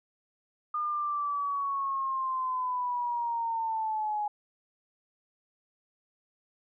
sine linear sweep, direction down, 1217 to 830.6 Hz, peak -28 dBFS, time 0.74-4.28 s, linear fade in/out 5 ms, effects none

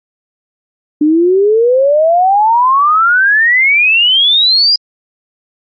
sine exponential sweep, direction up, 293.7 to 4952 Hz, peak -6 dBFS, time 1.01-4.76 s, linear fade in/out 5 ms, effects Opus 32 kbps

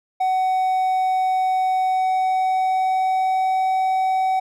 triangle tone with pitch glide, 750 to 756.1 Hz, F#5 to F#5, +23 to +37 cents, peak -15 dBFS, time 0.2-4.4 s, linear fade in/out 10 ms, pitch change +14 cents, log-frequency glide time 1.9-3.73 s, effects none

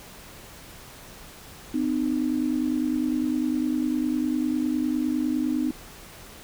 sine tone pair together, 254.7 / 304.6 Hz, C4 / D#4, -46 / -37 cents, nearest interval minor third, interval 309 cents, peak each -25 dBFS, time 1.74-5.71 s, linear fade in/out 5 ms, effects pink hiss -45 dBFS RMS until 6.43 s

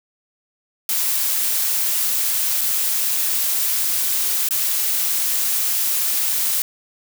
blue noise with dropouts, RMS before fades -20 dBFS, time 0.89-6.62 s, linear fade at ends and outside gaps 1 ms, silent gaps 2.61-2.614 / 4.487-4.508 s, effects none

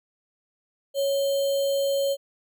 sine tone with sample-and-hold, 554.4 Hz, C#5, in tune, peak -21 dBFS, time 0.94-2.17 s, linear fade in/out 50 ms, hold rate 3675 Hz, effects none

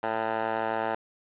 10% pulse tone with band-pass filter, 111.6 Hz, A2, 25 cents sharp, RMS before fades -29 dBFS, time 0.03-0.95 s, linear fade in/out 5 ms, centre 980 Hz, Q 2.7, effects resampled to 8000 Hz + 8-bit

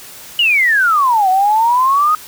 sine exponential two-way sweep, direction down then up, 2960 to 735 to 1267 Hz, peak -9 dBFS, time 0.39-2.15 s, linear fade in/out 2 ms, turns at 1.29 s, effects white hiss -35 dBFS RMS until 2.27 s

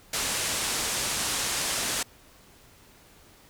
white low-pass noise, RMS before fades -29 dBFS, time 0.13-2.03 s, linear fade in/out 5 ms, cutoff 9800 Hz, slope 24 dB/octave, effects pink hiss -55 dBFS RMS until 3.49 s

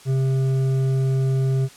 sine tone with hard clipping, 133 Hz, C3, 29 cents sharp, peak -19 dBFS, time 0.05-1.69 s, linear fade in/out 50 ms, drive 7 dB, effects white hiss -46 dBFS RMS until 1.76 s + low-pass 9000 Hz 12 dB/octave

